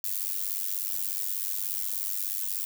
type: noise with amplitude modulation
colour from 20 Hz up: violet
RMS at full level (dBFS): -27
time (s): 0.04-2.65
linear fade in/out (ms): 2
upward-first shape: sine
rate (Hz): 96.6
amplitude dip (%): 100
effects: none